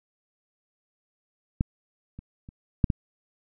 clicks, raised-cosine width 5 ms, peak -10 / -27 / -30 / -6 / -11 dBFS, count 5, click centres 1.609 / 2.19 / 2.489 / 2.842 / 2.902 s, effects none

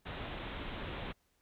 pink low-pass noise, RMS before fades -42 dBFS, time 0.05-1.13 s, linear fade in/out 20 ms, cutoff 3800 Hz, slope 96 dB/octave, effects pink hiss -75 dBFS RMS until 1.41 s

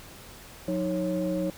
sine tone cluster, 180.7 / 312.9 / 550 Hz, F#3 / D#4 / C#5, -41 / +10 / -14 cents, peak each -29 dBFS, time 0.68-1.5 s, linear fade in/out 2 ms, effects tanh soft clip ceiling -19 dBFS + pink hiss -47 dBFS RMS until 1.57 s

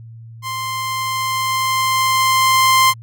sawtooth tone with level ramp, 1046.5 Hz, C6, in tune, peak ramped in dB -19 to -5 dBFS, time 0.42-2.94 s, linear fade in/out 50 ms, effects added 114 Hz sine -34 dBFS peak until 3.02 s + AAC 64 kbps

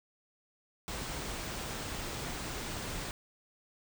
pink band-stop noise, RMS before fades -39 dBFS, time 0.88-3.11 s, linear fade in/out 0 ms, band 9900 to 14000 Hz, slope 96 dB/octave, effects none

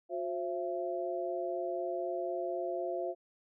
sine tone cluster, 360.1 / 530 / 674 Hz, F#4 / C5 / E5, -47 / +22 / +38 cents, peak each -37 / -39 / -36 dBFS, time 0.09-3.15 s, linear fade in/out 50 ms, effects none

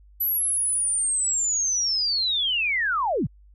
sine linear sweep, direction down, 11980 to 82.41 Hz, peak -21 dBFS, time 0.2-3.27 s, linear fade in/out 10 ms, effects added 50 Hz sine -49 dBFS peak until 3.54 s

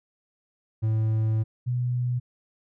triangle / sine tone pair in turn, 110 / 123.47 Hz, A2 / B2, 0 / 0 cents, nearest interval major second, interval 200 cents, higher second, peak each -19 / -23 dBFS, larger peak first, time 0.82-1.44 / 1.66-2.2 s, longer first, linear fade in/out 20 ms, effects none

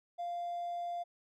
triangle tone with hard clipping, 696 Hz, F5, 6 cents flat, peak -36 dBFS, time 0.18-1.04 s, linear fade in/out 20 ms, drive 4 dB, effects none

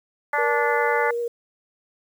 harmonic tone, 291.1 Hz, D4, 15 cents flat, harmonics 2 / 3 / 4 / 5 / 6 / 7, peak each -28 / -24 / -29 / -27 / -28 / -28 dBFS, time 0.33-1.11 s, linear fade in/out 5 ms
sine tone with vibrato, 473.1 Hz, A#4, 26 cents sharp, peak -23 dBFS, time 0.38-1.28 s, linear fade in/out 5 ms, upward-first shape triangle, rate 10 Hz, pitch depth 15 cents each way
effects 8-bit

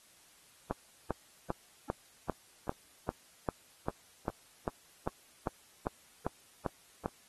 click train, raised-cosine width 1 ms, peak -18 dBFS, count 17, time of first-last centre 0.71-7.059 s, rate 2.52 Hz, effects white hiss -62 dBFS RMS until 7.28 s + AAC 32 kbps

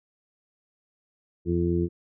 harmonic tone, 86.1 Hz, F2, 24 cents flat, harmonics 1 / 2 / 3 / 4 / 5, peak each -28 / -27 / -34 / -25 / -35 dBFS, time 1.45-1.89 s, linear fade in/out 50 ms, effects none

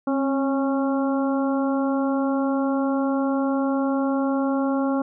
harmonic tone with a mistuned harmonic, 274.6 Hz, C#4, 16 cents flat, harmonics 1 / 2 / 3 / 4 / 5, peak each -21 / -27 / -31 / -33 / -35 dBFS, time 0.07-5.02 s, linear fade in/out 5 ms, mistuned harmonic 1, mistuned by -35 cents, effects none

